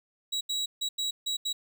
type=tone bursts at uneven times; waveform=35% pulse; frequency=3880 Hz; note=B7; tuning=31 cents flat; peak=-26 dBFS; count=6; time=0.32-0.41 / 0.49-0.66 / 0.81-0.89 / 0.98-1.11 / 1.26-1.37 / 1.45-1.53 s; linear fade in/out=10 ms; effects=none